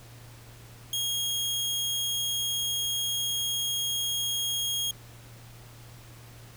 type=tone; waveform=sawtooth; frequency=3267 Hz; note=G#7; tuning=29 cents flat; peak=-24 dBFS; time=0.93-4.91 s; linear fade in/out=2 ms; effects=added 117 Hz sine -48 dBFS peak until 6.56 s + pink hiss -52 dBFS RMS until 6.56 s